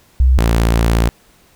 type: tone pair in turn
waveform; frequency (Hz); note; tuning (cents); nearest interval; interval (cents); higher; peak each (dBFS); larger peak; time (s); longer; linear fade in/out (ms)
sine / sawtooth; 63.9 / 56.89; C2 / A#1; -40 / -42; major second; 202; first; -7; neither; 0.2-0.38 / 0.38-1.09; second; 0
effects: pink hiss -51 dBFS RMS until 1.55 s